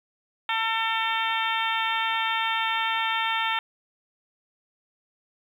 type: harmonic tone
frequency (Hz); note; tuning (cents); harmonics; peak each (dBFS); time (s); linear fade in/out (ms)
449.4; A4; +37; 2 / 3 / 4 / 5 / 6 / 7 / 8; -28 / -30 / -31 / -32 / -33 / -33 / -34; 0.49-3.59; 2
effects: 9-bit